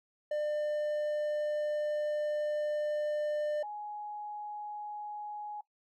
triangle / sine tone pair in turn, 599 / 836.2 Hz, D5 / G#5, +34 / +12 cents, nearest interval tritone, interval 578 cents, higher second, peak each -28 / -38 dBFS, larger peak first, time 0.31-3.63 / 3.63-5.61 s, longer first, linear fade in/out 5 ms, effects noise-tail reverb RT60 0.1 s tail -18 dB re dry

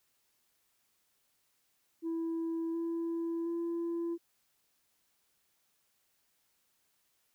sine tone with pitch steps, 329.6 / 333.8 / 338.1 Hz, E4 / E4 / E4, 0 / +22 / +44 cents, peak -30 dBFS, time 2.02-4.18 s, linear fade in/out 50 ms, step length 720 ms, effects tanh soft clip ceiling -31 dBFS + white hiss -75 dBFS RMS until 7.34 s

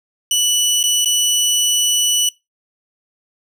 20% pulse tone with dropouts, 2960 Hz, F#7, in tune, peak -8 dBFS, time 0.31-2.29 s, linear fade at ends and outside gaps 2 ms, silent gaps 0.83-0.838 / 1.047-1.057 s, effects noise-tail reverb RT60 0.2 s tail -21 dB re dry

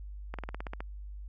slowing click train, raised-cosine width 0.5 ms, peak -23 dBFS, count 9, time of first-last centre 0.34-0.805 s, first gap 47 ms, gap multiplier 1.06, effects added 50 Hz sine -40 dBFS peak until 1.28 s

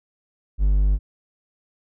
triangle tone, 49.68 Hz, G1, 24 cents sharp, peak -13 dBFS, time 0.58-0.99 s, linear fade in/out 50 ms, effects none

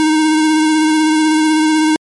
square tone with vibrato, 311.3 Hz, D#4, 1 cent sharp, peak -10 dBFS, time 0-1.96 s, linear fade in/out 0 ms, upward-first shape sine, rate 16 Hz, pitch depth 22 cents each way, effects MP3 48 kbps

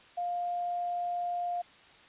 sine tone with quantisation, 704 Hz, F5, 14 cents sharp, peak -30 dBFS, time 0.17-1.62 s, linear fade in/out 10 ms, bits 10, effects white hiss -56 dBFS RMS until 2.08 s + resampled to 8000 Hz

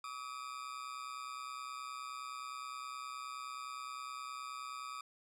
40% pulse ring-modulated tone, 1209 Hz, D6, 50 cents sharp, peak -39 dBFS, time 0.04-5.01 s, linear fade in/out 2 ms, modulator 64.8 Hz, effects low-pass 10000 Hz 12 dB/octave

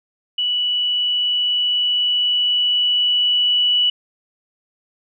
sine tone with level ramp, 2952 Hz, F#7, 5 cents flat, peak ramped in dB -17 to -13 dBFS, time 0.38-3.9 s, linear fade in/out 5 ms, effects none

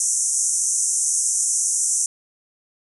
pink band-pass noise, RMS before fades -21 dBFS, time 0-2.06 s, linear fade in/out 2 ms, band 5900 to 10000 Hz, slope 96 dB/octave, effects none

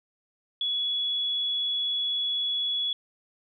sine tone, 3384 Hz, G#7, 32 cents sharp, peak -25 dBFS, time 0.61-2.93 s, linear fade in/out 2 ms, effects none

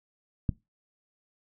click, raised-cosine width 5 ms, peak -13 dBFS, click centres 0.492 s, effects noise-tail reverb RT60 0.2 s tail -20 dB re dry

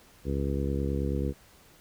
harmonic tone, 69.3 Hz, C#2, in tune, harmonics 1 / 2 / 3 / 4 / 5 / 6 / 7, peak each -30 / -33 / -35 / -36 / -37 / -38 / -38 dBFS, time 0.24-1.34 s, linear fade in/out 50 ms, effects pink hiss -57 dBFS RMS until 1.8 s

